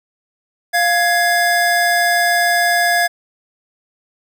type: tone pair together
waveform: square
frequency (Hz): 698.5 / 1672.4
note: F5 / G#6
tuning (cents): 0 / +12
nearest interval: octave + minor third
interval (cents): 1512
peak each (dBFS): -16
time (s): 0.73-3.08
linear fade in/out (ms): 20
effects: none